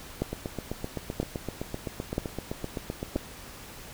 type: two click trains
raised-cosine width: 2 ms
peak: -13 / -18 dBFS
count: 4 / 23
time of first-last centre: 0.22-3.161 / 0.33-3.158 s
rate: 1.02 / 7.78 Hz
effects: pink hiss -45 dBFS RMS until 3.93 s